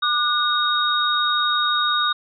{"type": "tone cluster", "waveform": "sine", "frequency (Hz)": [1200, 1461, 3746], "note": ["D6", "F#6", "A#7"], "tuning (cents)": [37, -22, 8], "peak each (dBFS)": [-21, -24, -21], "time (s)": [0.02, 2.13], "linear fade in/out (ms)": 10, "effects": []}